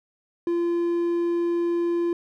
triangle tone, 343.3 Hz, F4, 30 cents flat, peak -19 dBFS, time 0.47-2.13 s, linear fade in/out 2 ms, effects none

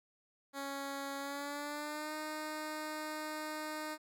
10% pulse tone with pitch glide, 277.2 to 307.6 Hz, C#4 to D#4, 0 to -20 cents, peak -31 dBFS, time 0.53-3.98 s, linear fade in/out 50 ms, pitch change +180 cents, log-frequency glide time 1.18-2.14 s, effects none

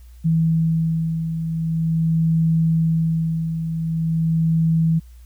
sine beating tone pair, 162.1 / 162.54 Hz, E3 / E3, -29 / -24 cents, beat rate 0.44 Hz, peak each -25 / -17 dBFS, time 0.24-5 s, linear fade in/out 20 ms, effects added 60 Hz sine -40 dBFS peak until 5.25 s + white hiss -59 dBFS RMS until 5.25 s

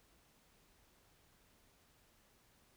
silence, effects pink hiss -70 dBFS RMS until 2.76 s

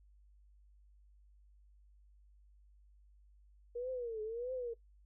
sine tone with vibrato, 470.8 Hz, A#4, 17 cents sharp, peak -37 dBFS, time 3.75-4.74 s, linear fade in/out 10 ms, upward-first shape triangle, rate 1.6 Hz, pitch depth 180 cents each way, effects noise-tail reverb RT60 0.1 s tail -18 dB re dry + added 50 Hz sine -61 dBFS peak until 5.05 s

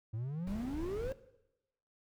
triangle exponential sweep, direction up, 105.8 to 554.4 Hz, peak -34 dBFS, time 0.13-1.13 s, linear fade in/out 10 ms
brown noise, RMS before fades -43 dBFS, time 0.47-1.12 s, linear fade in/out 0 ms
effects noise-tail reverb RT60 0.9 s tail -17 dB re dry

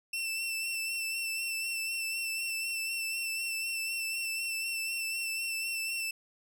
sawtooth tone with vibrato, 2681 Hz, E7, 29 cents sharp, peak -29 dBFS, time 0.13-6.11 s, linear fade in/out 5 ms, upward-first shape sine, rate 4 Hz, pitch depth 26 cents each way, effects none

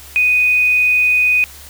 sine tone, 2489 Hz, D#7, in tune, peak -10 dBFS, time 0.16-1.44 s, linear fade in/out 0 ms, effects added 71 Hz sine -41 dBFS peak until 1.69 s + white hiss -38 dBFS RMS until 1.69 s

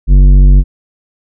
sine tone with tanh clipping, 47.46 Hz, F#1, 45 cents sharp, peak -3 dBFS, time 0.07-0.64 s, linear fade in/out 50 ms, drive 11 dB, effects none

